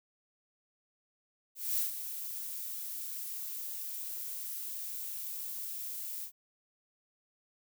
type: noise with ADSR envelope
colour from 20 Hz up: violet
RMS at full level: -30 dBFS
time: 1.55-6.32 s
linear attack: 230 ms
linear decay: 130 ms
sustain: -10 dB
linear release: 91 ms
effects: none